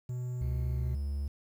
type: tone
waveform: triangle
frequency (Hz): 124.5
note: B2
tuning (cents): +14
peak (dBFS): -31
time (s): 0.09-0.95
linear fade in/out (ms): 5
type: tone with pitch glide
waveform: triangle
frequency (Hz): 69.3 to 70.84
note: C#2 to C#2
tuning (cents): 0 to +38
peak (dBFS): -29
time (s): 0.41-1.28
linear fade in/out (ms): 5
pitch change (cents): +38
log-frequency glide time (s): 0.72-0.95
effects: 10-bit